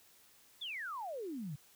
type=exponential sweep; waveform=sine; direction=down; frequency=3625 to 133.4 Hz; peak=-39 dBFS; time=0.61-1.56 s; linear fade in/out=10 ms; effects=white hiss -64 dBFS RMS until 1.75 s